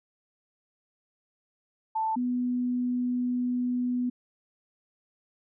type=tone pair in turn; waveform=sine; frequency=883 / 247.3 Hz; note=A5 / B3; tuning=+6 / +3 cents; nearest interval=octave + minor seventh; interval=2203 cents; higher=first; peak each=-25 dBFS; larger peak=neither; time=1.95-2.16 / 2.16-4.1 s; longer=second; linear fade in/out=10 ms; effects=none